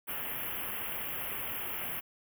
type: band-stop noise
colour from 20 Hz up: white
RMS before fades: -37 dBFS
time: 0.07-2.01 s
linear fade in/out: 20 ms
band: 3200 to 11000 Hz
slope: 96 dB/octave
effects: none